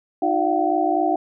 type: tone cluster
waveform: sine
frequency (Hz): 310.3 / 358 / 601 / 692 / 756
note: D#4 / F4 / D5 / F5 / F#5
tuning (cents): -5 / +43 / +40 / -16 / +37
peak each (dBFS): -23 / -25 / -31 / -22 / -22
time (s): 0.22-1.16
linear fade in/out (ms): 5
effects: none